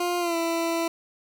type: tone with pitch glide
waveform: 20% pulse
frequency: 352 to 333.2 Hz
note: F4 to E4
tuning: +14 to +19 cents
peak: -19 dBFS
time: 0-0.88 s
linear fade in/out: 5 ms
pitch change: -95 cents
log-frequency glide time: 0.19-0.36 s
effects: none